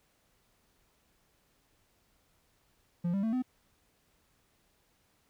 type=tone with pitch steps; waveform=triangle; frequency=173.5 / 197.01 / 223.7 / 254 Hz; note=F3 / G3 / A3 / B3; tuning=-11 / +9 / +29 / +49 cents; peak=-26 dBFS; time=3.04-3.424 s; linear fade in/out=10 ms; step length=96 ms; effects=pink hiss -71 dBFS RMS until 5.29 s